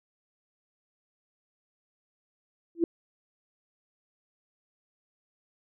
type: tone with exponential growth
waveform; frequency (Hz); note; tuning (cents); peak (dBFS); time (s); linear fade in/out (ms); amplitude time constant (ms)
sine; 336.5; E4; +36; -16; 2.75-2.84; 2; 18
effects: none